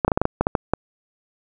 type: clicks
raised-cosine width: 1 ms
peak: -3 dBFS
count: 10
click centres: 0.048 / 0.08 / 0.118 / 0.175 / 0.216 / 0.254 / 0.41 / 0.469 / 0.552 / 0.736 s
effects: none